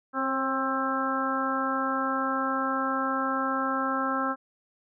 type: harmonic tone with a mistuned harmonic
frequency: 265.3 Hz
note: C4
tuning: 24 cents sharp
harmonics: 1 / 2 / 3 / 4 / 5 / 6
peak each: -31 / -34 / -35 / -32 / -29 / -36 dBFS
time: 0.13-4.36 s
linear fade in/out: 50 ms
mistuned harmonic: 2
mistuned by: +22 cents
effects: none